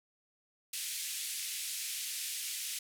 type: band-pass noise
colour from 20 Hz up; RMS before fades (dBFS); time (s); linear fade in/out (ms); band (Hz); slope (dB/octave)
white; -39; 0.73-2.79; 5; 2200 to 12000; 24
effects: none